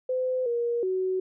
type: tone with pitch steps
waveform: sine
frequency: 511 / 473.2 / 373.8 Hz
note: C5 / A#4 / F#4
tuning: -41 / +26 / +18 cents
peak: -24 dBFS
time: 0.09-1.2 s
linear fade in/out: 5 ms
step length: 370 ms
effects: none